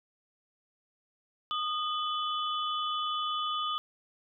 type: tone cluster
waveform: sine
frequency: 1230 / 3005 / 3441 Hz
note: D#6 / F#7 / A7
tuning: -20 / +26 / -39 cents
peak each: -31 / -36 / -38 dBFS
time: 1.51-3.78 s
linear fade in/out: 0 ms
effects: none